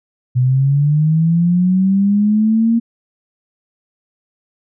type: linear sweep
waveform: sine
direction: up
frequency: 123.47 to 233.1 Hz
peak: -10 dBFS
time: 0.35-2.8 s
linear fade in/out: 20 ms
effects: none